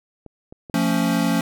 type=clicks; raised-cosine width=2 ms; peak=-26 dBFS; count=3; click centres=0.263 / 0.525 / 0.698 s
type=chord; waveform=square; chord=F augmented; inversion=none; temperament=equal with one note detuned; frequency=174.61 / 223.8 / 277.2 Hz; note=F3 / A3 / C#4; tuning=0 / +30 / 0 cents; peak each=-23 dBFS; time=0.74-1.41 s; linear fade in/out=2 ms
effects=none